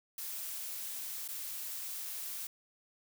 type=noise with dropouts; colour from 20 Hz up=blue; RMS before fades=-41 dBFS; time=0.18-2.47 s; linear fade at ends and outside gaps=2 ms; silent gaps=1.278-1.287 s; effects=none